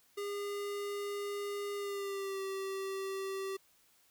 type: tone with pitch glide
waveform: square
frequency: 406.3 to 387.1 Hz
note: G#4 to G4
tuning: -38 to -22 cents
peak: -37 dBFS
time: 0.17-3.57 s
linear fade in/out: 10 ms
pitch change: -84 cents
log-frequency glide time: 1.75-2.41 s
effects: white hiss -68 dBFS RMS until 4.1 s